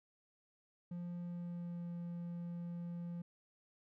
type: tone with pitch glide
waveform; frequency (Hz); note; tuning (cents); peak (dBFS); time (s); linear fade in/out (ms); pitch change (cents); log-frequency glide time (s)
triangle; 174.61 to 172.5; F3 to F3; 0 to -21; -39; 0.91-3.22; 5; -21; 1.21-1.92
effects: none